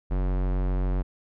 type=tone with low-pass filter; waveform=square; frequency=46.25 Hz; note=F#1; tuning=in tune; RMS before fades=-25 dBFS; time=0.1-1.03 s; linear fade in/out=20 ms; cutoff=1300 Hz; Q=0.51; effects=none